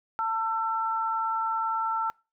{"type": "tone pair together", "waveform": "sine", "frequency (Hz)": [895, 1341], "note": ["A5", "E6"], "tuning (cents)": [29, 29], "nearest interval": "perfect fifth", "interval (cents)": 700, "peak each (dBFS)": [-28, -28], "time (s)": [0.19, 2.1], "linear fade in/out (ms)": 0, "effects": ["noise-tail reverb RT60 0.3 s tail -25 dB re dry"]}